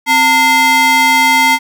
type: ring-modulated tone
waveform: square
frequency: 584 Hz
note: D5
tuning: 10 cents flat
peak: -5 dBFS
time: 0.06-1.59 s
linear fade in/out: 50 ms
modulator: 1490 Hz
effects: none